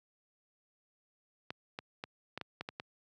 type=clicks; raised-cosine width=0.3 ms; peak=-23 dBFS; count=8; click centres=1.505 / 1.789 / 2.039 / 2.376 / 2.413 / 2.61 / 2.689 / 2.799 s; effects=high-pass 100 Hz 12 dB/octave